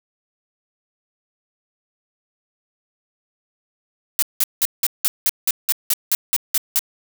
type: noise bursts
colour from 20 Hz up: blue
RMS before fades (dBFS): -17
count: 13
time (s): 4.19-6.792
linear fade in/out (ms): 0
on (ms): 34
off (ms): 180
effects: none